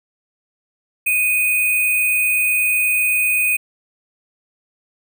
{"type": "tone with sample-and-hold", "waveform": "sine", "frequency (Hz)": 2489, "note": "D#7", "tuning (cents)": 0, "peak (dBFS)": -14, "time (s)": [1.06, 3.57], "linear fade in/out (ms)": 10, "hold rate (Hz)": 11025, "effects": []}